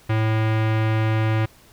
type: tone with low-pass filter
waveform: square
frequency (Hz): 110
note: A2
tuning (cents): 0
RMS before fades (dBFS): -20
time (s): 0.09-1.46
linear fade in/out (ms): 10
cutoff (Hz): 2400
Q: 1.5
effects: pink hiss -52 dBFS RMS until 1.72 s